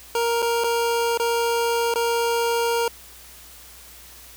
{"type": "tone with dropouts", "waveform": "25% pulse", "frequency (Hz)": 467.2, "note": "A#4", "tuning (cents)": 4, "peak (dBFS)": -16, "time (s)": [0.15, 2.88], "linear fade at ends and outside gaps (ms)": 2, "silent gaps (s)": [[0.421, 0.425], [0.638, 0.642], [1.175, 1.198], [1.94, 1.957]], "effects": ["added 60 Hz sine -51 dBFS peak until 4.36 s", "white hiss -45 dBFS RMS until 4.36 s"]}